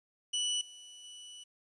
sawtooth tone with level steps, 2960 Hz, F#7, in tune, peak -27 / -46 / -44 dBFS, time 0.33-1.44 s, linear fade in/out 10 ms, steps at 0.61 / 1.04 s, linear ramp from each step 2 ms, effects resampled to 24000 Hz + 11-bit

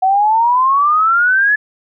sine exponential sweep, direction up, 744 to 1724 Hz, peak -9 dBFS, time 0.02-1.56 s, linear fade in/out 10 ms, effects none

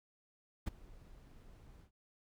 brown noise with ADSR envelope, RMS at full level -33 dBFS, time 0.66-1.91 s, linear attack 16 ms, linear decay 15 ms, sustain -24 dB, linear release 95 ms, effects none

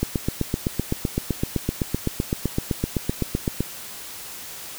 click train, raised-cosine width 3 ms, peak -8 dBFS, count 29, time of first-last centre 0.03-3.606 s, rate 7.83 Hz, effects white hiss -37 dBFS RMS until 4.78 s

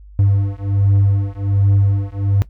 triangle beating tone pair, 98.8 / 100.1 Hz, G2 / G2, +14 / +37 cents, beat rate 1.3 Hz, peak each -14 dBFS, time 0.19-2.42 s, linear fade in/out 0 ms, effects noise-tail reverb RT60 0.1 s tail -17 dB re dry + added 50 Hz sine -37 dBFS peak until 2.49 s

